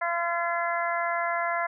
harmonic tone, 341.7 Hz, F4, 38 cents flat, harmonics 2 / 3 / 4 / 5 / 6, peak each -29 / -31 / -32 / -33 / -34 dBFS, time 0.01-1.67 s, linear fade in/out 10 ms, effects none

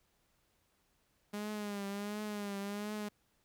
sawtooth tone with vibrato, 205.1 Hz, G#3, 21 cents flat, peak -34 dBFS, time 1.33-3.09 s, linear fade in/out 10 ms, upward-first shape triangle, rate 1.4 Hz, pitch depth 66 cents each way, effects pink hiss -75 dBFS RMS until 3.44 s

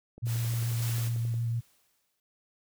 click train, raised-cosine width 2 ms, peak -34 dBFS, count 14, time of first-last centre 0.18-1.341 s, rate 11.2 Hz
sine tone with vibrato, 116.54 Hz, A#2, in tune, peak -27 dBFS, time 0.22-1.61 s, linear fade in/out 20 ms, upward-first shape sine, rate 6.9 Hz, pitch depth 15 cents each way
white noise, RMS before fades -41 dBFS, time 0.25-1.11 s, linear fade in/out 50 ms
white noise with exponential decay, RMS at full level -40 dBFS, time 0.82-2.2 s, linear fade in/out 1 ms, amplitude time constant 300 ms
effects none

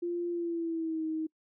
sine tone with pitch glide, 346.9 to 316.3 Hz, F4 to D#4, -12 to +29 cents, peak -30 dBFS, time 0.02-1.27 s, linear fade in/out 10 ms, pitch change -159 cents, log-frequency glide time 0.3-1.05 s, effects noise-tail reverb RT60 0.1 s tail -26 dB re dry

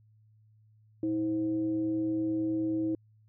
sine tone with frequency modulation, 321.2 Hz, E4, 45 cents flat, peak -27 dBFS, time 1.03-2.95 s, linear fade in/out 2 ms, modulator 204 Hz, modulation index 0.36, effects added 108 Hz sine -59 dBFS peak until 3.28 s

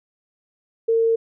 sine tone, 454.9 Hz, A#4, 42 cents flat, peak -15 dBFS, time 0.88-1.16 s, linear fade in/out 10 ms, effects none

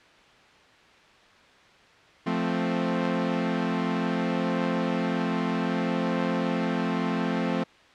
sawtooth chord, F major, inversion none, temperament equal, 174.61 / 220 / 261.6 Hz, F3 / A3 / C4, 0 / 0 / 0 cents, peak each -25 dBFS, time 2.26-7.64 s, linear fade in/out 10 ms, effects white hiss -54 dBFS RMS until 7.94 s + low-pass 3000 Hz 12 dB/octave

